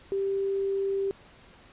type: tone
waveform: sine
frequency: 392 Hz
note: G4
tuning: in tune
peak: -25 dBFS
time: 0.12-1.11 s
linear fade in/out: 0 ms
effects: pink hiss -54 dBFS RMS until 1.72 s + resampled to 8000 Hz